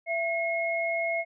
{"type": "tone pair together", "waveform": "sine", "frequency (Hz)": [670, 2163], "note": ["E5", "C#7"], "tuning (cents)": [28, -43], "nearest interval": "octave + minor sixth", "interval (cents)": 2029, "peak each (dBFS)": [-28, -29], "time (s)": [0.06, 1.25], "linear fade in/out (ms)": 50, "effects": []}